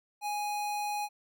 square tone, 830 Hz, G#5, 1 cent flat, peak -32 dBFS, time 0.21-1.09 s, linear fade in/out 50 ms, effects none

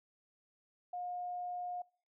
sine tone, 715 Hz, F5, 41 cents sharp, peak -38 dBFS, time 0.93-1.82 s, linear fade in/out 5 ms, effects noise-tail reverb RT60 0.5 s tail -26 dB re dry

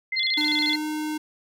sine tone with tremolo, 2073 Hz, C7, 17 cents flat, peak -24 dBFS, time 0.12-0.76 s, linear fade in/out 5 ms, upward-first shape square, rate 16 Hz, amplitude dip 25%
sine tone with vibrato, 3799 Hz, A#7, 32 cents sharp, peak -23 dBFS, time 0.16-0.76 s, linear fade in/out 10 ms, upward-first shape square, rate 14 Hz, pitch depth 180 cents each way
square tone with pitch glide, 300.3 to 306.1 Hz, D4 to D#4, +39 to -28 cents, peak -27 dBFS, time 0.37-1.18 s, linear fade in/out 10 ms, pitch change +33 cents, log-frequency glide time 0.62-0.85 s
effects none

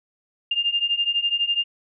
sine beating tone pair, 2800 / 2812 Hz, F7 / F7, +4 / +11 cents, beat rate 12 Hz, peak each -24 / -22 dBFS, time 0.51-1.64 s, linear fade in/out 5 ms, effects none

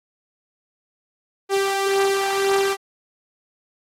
sawtooth beating tone pair, 392 / 393.9 Hz, G4 / G4, 0 / +8 cents, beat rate 1.9 Hz, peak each -15 / -21 dBFS, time 1.49-2.77 s, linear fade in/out 50 ms, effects low-pass 12000 Hz 12 dB/octave + AAC 64 kbps

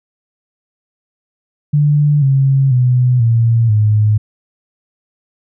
sine tone with pitch steps, 147.2 / 135.76 / 125.22 / 115.49 / 106.52 Hz, D3 / C#3 / B2 / A#2 / G#2, +4 / -36 / +24 / -16 / +44 cents, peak -8 dBFS, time 1.73-4.18 s, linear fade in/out 10 ms, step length 490 ms, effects none

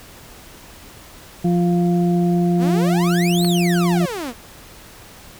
harmonic tone, 174.61 Hz, F3, in tune, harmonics 1 / 2 / 4, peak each -15 / -21 / -27 dBFS, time 1.44-4.06 s, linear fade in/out 10 ms
sawtooth exponential two-way sweep, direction up then down, 214.2 to 4441 to 214.2 Hz, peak -21 dBFS, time 2.58-4.34 s, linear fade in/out 50 ms, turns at 3.45 s
clicks, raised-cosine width 0.3 ms, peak -16 dBFS, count 2, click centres 3.446 / 3.45 s
effects pink hiss -42 dBFS RMS until 5.39 s

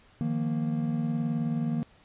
triangle chord, Eb suspended second, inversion none, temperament equal, 155.56 / 174.61 / 233.1 Hz, Eb3 / F3 / Bb3, 0 / 0 / 0 cents, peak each -28 / -33 / -27 dBFS, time 0.21-1.83 s, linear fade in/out 0 ms, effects pink hiss -59 dBFS RMS until 2.04 s + resampled to 8000 Hz

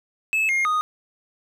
triangle tone with pitch steps, 2603 / 2131 / 1240 Hz, E7 / C7 / D#6, -22 / +31 / -6 cents, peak -17 dBFS, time 0.33-0.81 s, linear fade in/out 0 ms, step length 160 ms, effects none

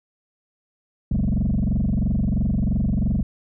sine tone with frequency modulation, 128.8 Hz, C3, 27 cents flat, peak -16 dBFS, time 1.11-3.23 s, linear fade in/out 5 ms, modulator 23 Hz, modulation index 4.4, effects tanh soft clip ceiling -16 dBFS

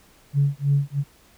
sine tone with tremolo, 141.4 Hz, C#3, 35 cents sharp, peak -14 dBFS, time 0.33-1.04 s, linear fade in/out 50 ms, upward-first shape sine, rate 3.1 Hz, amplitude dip 100%, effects tanh soft clip ceiling -10 dBFS + pink hiss -55 dBFS RMS until 1.37 s

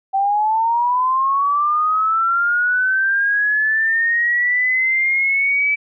sine linear sweep, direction up, 770 to 2308 Hz, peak -14 dBFS, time 0.13-5.76 s, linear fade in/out 20 ms, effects none

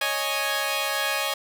10% pulse chord, C# suspended second, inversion none, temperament equal, 554.4 / 622.3 / 830.6 Hz, C#5 / D#5 / G#5, 0 / 0 / 0 cents, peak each -20 / -21 / -20 dBFS, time 0.01-1.34 s, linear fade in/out 5 ms, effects none

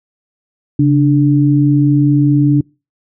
sine tone pair together, 138.61 / 293.7 Hz, C#3 / D4, 0 / 0 cents, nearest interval octave + minor second, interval 1300 cents, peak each -10 dBFS, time 0.79-2.61 s, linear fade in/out 5 ms, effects noise-tail reverb RT60 0.3 s tail -26 dB re dry

